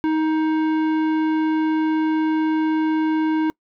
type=tone with tanh clipping; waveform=triangle; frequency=314.2 Hz; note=D#4; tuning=17 cents sharp; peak=-19 dBFS; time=0.04-3.5 s; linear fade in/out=0 ms; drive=18 dB; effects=noise-tail reverb RT60 0.1 s tail -26 dB re dry